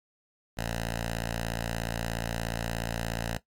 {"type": "tone with notch filter", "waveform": "5% pulse", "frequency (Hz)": 56.9, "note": "A#1", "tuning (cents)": -41, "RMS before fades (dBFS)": -33, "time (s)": [0.57, 3.38], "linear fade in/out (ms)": 10, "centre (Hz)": 360, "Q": 0.9, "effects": ["noise-tail reverb RT60 0.1 s tail -17 dB re dry", "AAC 64 kbps"]}